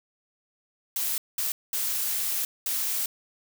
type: noise bursts at uneven times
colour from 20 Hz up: blue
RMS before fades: -28 dBFS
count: 4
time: 0.96-1.18 / 1.38-1.52 / 1.73-2.45 / 2.66-3.06 s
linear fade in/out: 2 ms
effects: none